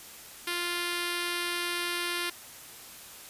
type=tone with notch filter; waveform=5% pulse; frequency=349.2 Hz; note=F4; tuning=in tune; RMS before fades=-32 dBFS; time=0.47-2.3 s; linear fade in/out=5 ms; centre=750 Hz; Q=1.9; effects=white hiss -47 dBFS RMS until 3.29 s + resampled to 32000 Hz